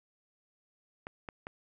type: clicks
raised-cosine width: 0.5 ms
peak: -25 dBFS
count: 3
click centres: 1.069 / 1.288 / 1.469 s
effects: none